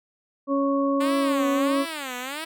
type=harmonic tone; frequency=277.2 Hz; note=C#4; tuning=in tune; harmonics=1 / 2 / 4; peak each=-22 / -25 / -28 dBFS; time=0.47-1.86 s; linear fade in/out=50 ms
type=tone with vibrato; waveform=5% pulse; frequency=287.3 Hz; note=D4; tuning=38 cents flat; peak=-19 dBFS; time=1-2.45 s; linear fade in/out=10 ms; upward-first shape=sine; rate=1.5 Hz; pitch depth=260 cents each way
effects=none